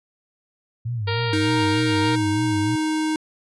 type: tone with vibrato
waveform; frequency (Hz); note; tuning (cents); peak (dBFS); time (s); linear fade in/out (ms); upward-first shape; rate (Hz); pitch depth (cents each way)
sine; 110; A2; 0; -23; 0.85-2.76; 10; sine; 3.3; 170
type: harmonic tone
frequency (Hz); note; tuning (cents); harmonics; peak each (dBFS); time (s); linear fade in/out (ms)
466.6; A#4; +2; 1 / 2 / 3 / 4 / 5 / 6 / 7 / 8 / 9 / 10; -27 / -30 / -32 / -33 / -34 / -35 / -35 / -36 / -37 / -37; 1.07-2.16; 10
type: tone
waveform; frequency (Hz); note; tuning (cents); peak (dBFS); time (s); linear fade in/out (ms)
square; 311.8; D#4; +4; -21; 1.33-3.16; 2
effects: resampled to 24000 Hz